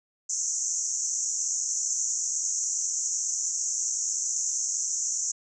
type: band-pass noise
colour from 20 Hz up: white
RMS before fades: -29 dBFS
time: 0.29-5.32 s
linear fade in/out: 10 ms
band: 5900 to 7300 Hz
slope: 96 dB/octave
effects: none